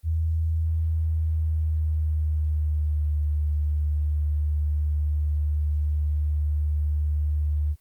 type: tone with pitch glide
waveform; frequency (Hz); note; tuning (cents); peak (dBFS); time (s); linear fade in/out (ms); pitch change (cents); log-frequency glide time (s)
sine; 80.6 to 74.77; E2 to D2; -38 to +32; -21; 0.03-7.76; 50; -130; 0.8-3.2
effects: white hiss -66 dBFS RMS until 7.8 s + Opus 24 kbps